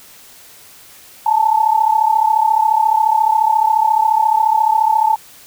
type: tone pair together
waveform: sine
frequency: 863 / 897.3 Hz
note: A5 / A5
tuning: -34 / +34 cents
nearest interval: minor second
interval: 68 cents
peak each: -13 / -14 dBFS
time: 1.26-5.16 s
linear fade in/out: 5 ms
effects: white hiss -42 dBFS RMS until 5.46 s